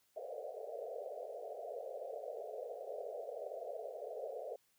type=band-pass noise; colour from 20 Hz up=pink; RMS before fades=-45 dBFS; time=0.16-4.56 s; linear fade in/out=5 ms; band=430 to 710 Hz; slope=96 dB/octave; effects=white hiss -75 dBFS RMS until 4.78 s